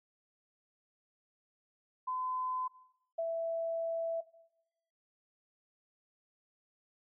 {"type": "tone pair in turn", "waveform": "sine", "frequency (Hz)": [1019, 661.7], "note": ["C6", "E5"], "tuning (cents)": [-46, 6], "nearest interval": "perfect fifth", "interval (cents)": 748, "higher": "first", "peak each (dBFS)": [-33, -31], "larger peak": "second", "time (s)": [[2.07, 2.68], [3.18, 4.21]], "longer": "second", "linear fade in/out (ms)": 10, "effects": ["noise-tail reverb RT60 0.9 s tail -19 dB re dry"]}